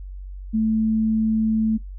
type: tone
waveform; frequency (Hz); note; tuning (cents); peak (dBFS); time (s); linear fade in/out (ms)
sine; 220; A3; 0; -17; 0.53-1.78; 20
effects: noise-tail reverb RT60 0.1 s tail -18 dB re dry + added 47 Hz sine -32 dBFS peak until 1.98 s